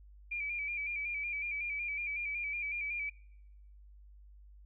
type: tone with vibrato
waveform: sine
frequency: 2349 Hz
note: D7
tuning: in tune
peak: -34 dBFS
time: 0.31-3.1 s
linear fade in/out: 10 ms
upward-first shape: square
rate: 5.4 Hz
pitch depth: 42 cents each way
effects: noise-tail reverb RT60 1.0 s tail -26 dB re dry + added 50 Hz sine -53 dBFS peak until 4.65 s